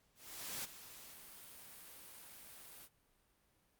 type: noise with ADSR envelope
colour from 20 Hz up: white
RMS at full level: -42 dBFS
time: 0.15-2.89 s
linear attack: 490 ms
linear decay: 17 ms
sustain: -13 dB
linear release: 52 ms
effects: pink hiss -75 dBFS RMS until 3.79 s + Opus 48 kbps